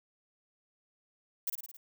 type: noise with echo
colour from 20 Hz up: violet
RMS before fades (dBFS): -32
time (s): 1.47-1.5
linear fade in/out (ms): 5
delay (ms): 54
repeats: 5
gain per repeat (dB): -4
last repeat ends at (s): 1.77
effects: none